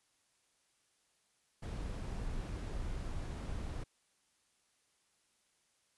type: noise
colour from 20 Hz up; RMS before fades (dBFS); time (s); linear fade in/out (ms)
brown; -40; 1.62-3.84; 10
effects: white hiss -75 dBFS RMS until 5.97 s + resampled to 24000 Hz